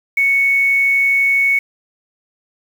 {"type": "tone with quantisation", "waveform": "sine", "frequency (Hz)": 2217, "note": "C#7", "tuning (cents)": 0, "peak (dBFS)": -11, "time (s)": [0.17, 1.59], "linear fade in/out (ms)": 5, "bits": 6, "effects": []}